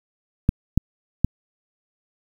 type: clicks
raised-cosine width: 5 ms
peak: -3 dBFS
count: 3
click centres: 0.491 / 0.776 / 1.246 s
effects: 7-bit